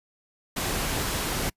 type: noise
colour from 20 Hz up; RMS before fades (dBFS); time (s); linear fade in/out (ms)
pink; -28; 0.56-1.5; 10
effects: noise-tail reverb RT60 0.1 s tail -26 dB re dry + resampled to 32000 Hz